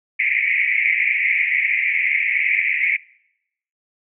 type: band-pass noise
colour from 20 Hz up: pink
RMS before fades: -19 dBFS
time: 0.19-2.97 s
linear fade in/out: 10 ms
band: 2000 to 2400 Hz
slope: 96 dB/octave
effects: noise-tail reverb RT60 0.8 s tail -23 dB re dry